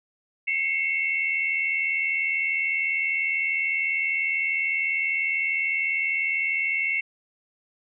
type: tone cluster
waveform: sine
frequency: 2125 / 2205 / 2692 Hz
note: C7 / C#7 / E7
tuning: +26 / -10 / +36 cents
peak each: -28 / -25 / -29 dBFS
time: 0.47-7.01 s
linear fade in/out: 10 ms
effects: none